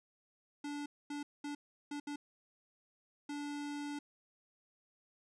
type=tone bursts at uneven times; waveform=square; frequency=290.3 Hz; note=D4; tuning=20 cents flat; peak=-40 dBFS; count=6; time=0.64-0.86 / 1.1-1.23 / 1.44-1.55 / 1.91-2 / 2.07-2.16 / 3.29-3.99 s; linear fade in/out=5 ms; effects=resampled to 22050 Hz